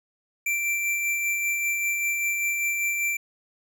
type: tone with tremolo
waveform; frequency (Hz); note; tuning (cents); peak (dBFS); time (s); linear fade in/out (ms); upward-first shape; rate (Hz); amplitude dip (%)
square; 2349; D7; 0; -23; 0.46-3.17; 5; sine; 5.1; 30
effects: none